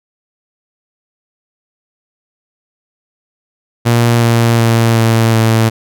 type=tone with pitch steps; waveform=sawtooth; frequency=117.9 / 116.48 / 115.07 / 113.69 / 112.32 Hz; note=A#2 / A#2 / A#2 / A#2 / A2; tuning=+20 / -1 / -22 / -43 / +36 cents; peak=-4 dBFS; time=3.85-5.7 s; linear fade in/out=20 ms; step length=370 ms; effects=none